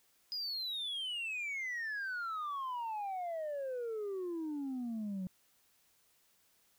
sine exponential sweep, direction down, 5010 to 181.3 Hz, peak -34 dBFS, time 0.32-5.27 s, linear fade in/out 0 ms, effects tanh soft clip ceiling -35 dBFS + white hiss -71 dBFS RMS until 6.78 s

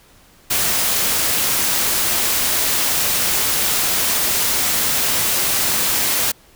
white noise, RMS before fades -18 dBFS, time 0.5-6.32 s, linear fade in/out 10 ms, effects pink hiss -50 dBFS RMS until 6.55 s

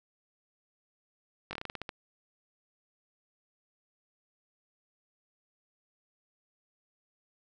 slowing click train, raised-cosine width 0.3 ms, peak -21 dBFS, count 10, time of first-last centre 1.51-1.892 s, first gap 20 ms, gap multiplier 1.18, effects none

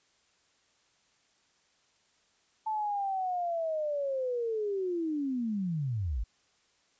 sine linear sweep, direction down, 880 to 46.25 Hz, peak -29 dBFS, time 2.66-6.24 s, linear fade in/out 10 ms, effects white hiss -69 dBFS RMS until 6.99 s + resampled to 16000 Hz

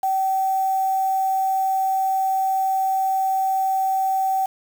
sine tone with quantisation, 767 Hz, G5, 38 cents flat, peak -18 dBFS, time 0.03-4.46 s, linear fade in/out 5 ms, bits 6, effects none

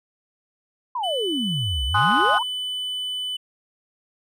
sine exponential two-way sweep, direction down then up, 1046 to 58.27 to 1046 Hz, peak -23 dBFS, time 0.95-2.43 s, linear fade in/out 5 ms, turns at 1.85 s
triangle tone, 3000 Hz, F#7, 23 cents sharp, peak -24 dBFS, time 1.03-3.37 s, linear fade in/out 10 ms
sine chord, Ab dominant seventh, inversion none, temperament equal with one note detuned, 830.6 / 1043.5 / 1244.5 / 1480 Hz, Ab5 / C6 / Eb6 / Gb6, 0 / -5 / 0 / 0 cents, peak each -21 dBFS, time 1.94-2.39 s, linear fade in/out 10 ms
effects tanh soft clip ceiling -8 dBFS

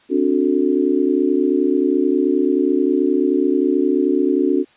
sine chord, D dominant seventh, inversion third, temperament just, 264.3 / 293.7 / 367.1 / 440.5 Hz, C4 / D4 / F#4 / A4, +18 / 0 / -14 / +2 cents, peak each -20 / -18 / -18 / -24 dBFS, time 0.09-4.65 s, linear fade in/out 50 ms, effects white hiss -53 dBFS RMS until 4.76 s + resampled to 8000 Hz

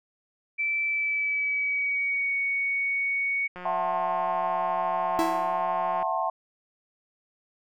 sine tone with pitch glide, 2326 to 2230 Hz, D7 to C#7, -17 to +10 cents, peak -24 dBFS, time 0.58-3.48 s, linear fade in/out 20 ms, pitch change -73 cents, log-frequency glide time 0.83-2.37 s
click train, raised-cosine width 0.5 ms, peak -25 dBFS, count 445, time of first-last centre 3.56-6.027 s, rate 180 Hz
sine chord, F# half-diminished seventh, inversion third, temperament just, 666 / 740 / 888 / 1065.6 Hz, E5 / F#5 / A5 / C6, +18 / 0 / +16 / +31 cents, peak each -30 dBFS, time 3.65-6.3 s, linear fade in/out 5 ms
45% pulse tone with exponential decay, 329.6 Hz, E4, in tune, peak -22 dBFS, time 5.19-5.65 s, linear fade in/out 0 ms, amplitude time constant 99 ms
effects none

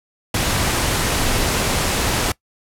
pink noise, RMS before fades -19 dBFS, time 0.34-2.32 s, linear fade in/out 5 ms, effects noise-tail reverb RT60 0.1 s tail -21 dB re dry + low-pass 12000 Hz 12 dB/octave

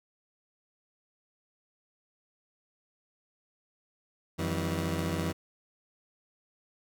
20% pulse tone cluster, 88.2 / 161.7 / 196 Hz, F2 / E3 / G3, +18 / -33 / 0 cents, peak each -28 / -28 / -33 dBFS, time 4.38-5.33 s, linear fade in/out 20 ms, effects none

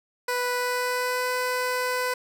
15% pulse tone with pitch glide, 493.9 to 501.7 Hz, B4 to B4, 0 to +27 cents, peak -18 dBFS, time 0.28-2.14 s, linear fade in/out 5 ms, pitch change +27 cents, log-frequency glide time 0.55-1.31 s, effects none

